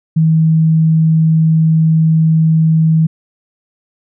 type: tone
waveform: sine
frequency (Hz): 160.1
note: D#3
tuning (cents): +50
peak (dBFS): -7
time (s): 0.16-3.07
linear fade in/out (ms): 10
effects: none